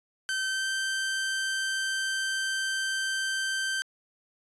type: tone with pitch glide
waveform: sawtooth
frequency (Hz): 1544 to 1558.3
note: G6 to G6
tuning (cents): -27 to -11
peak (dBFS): -24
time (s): 0.29-3.82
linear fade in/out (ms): 0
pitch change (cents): +16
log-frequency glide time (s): 0.48-0.68
effects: resampled to 24000 Hz